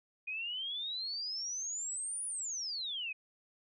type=exponential two-way sweep; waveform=sine; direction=up then down; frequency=2457 to 9890 to 2457 Hz; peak=-36 dBFS; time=0.27-3.13 s; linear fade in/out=10 ms; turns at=2.26 s; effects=none